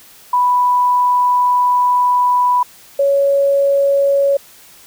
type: tone pair in turn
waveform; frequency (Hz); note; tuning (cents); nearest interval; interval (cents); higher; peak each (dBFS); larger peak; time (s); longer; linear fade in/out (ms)
sine; 987.8 / 557.8; B5 / C#5; 0 / +11; minor seventh; 989; first; -10; neither; 0.33-2.63 / 2.99-4.37; first; 5
effects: white hiss -43 dBFS RMS until 4.86 s